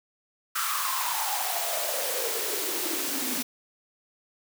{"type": "noise with high-pass filter sweep", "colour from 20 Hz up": "white", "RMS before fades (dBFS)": -29, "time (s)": [0.55, 3.43], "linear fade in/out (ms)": 10, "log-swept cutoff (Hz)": [1300, 240], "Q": 7.7, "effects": []}